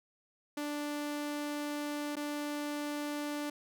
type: tone with dropouts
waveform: sawtooth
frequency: 293.7 Hz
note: D4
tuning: in tune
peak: -31 dBFS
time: 0.57-3.5 s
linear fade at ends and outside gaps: 5 ms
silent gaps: 2.156-2.166 s
effects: none